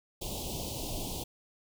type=band-stop noise; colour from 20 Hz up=pink; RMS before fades=-37 dBFS; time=0.21-1.24 s; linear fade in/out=10 ms; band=910 to 2800 Hz; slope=48 dB/octave; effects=none